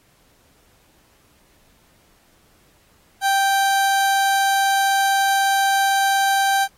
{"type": "tone", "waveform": "30% pulse", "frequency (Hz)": 784, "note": "G5", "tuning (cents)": 0, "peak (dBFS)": -13, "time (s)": [3.21, 6.68], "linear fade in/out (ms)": 50, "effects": ["pink hiss -58 dBFS RMS until 6.77 s", "AAC 48 kbps"]}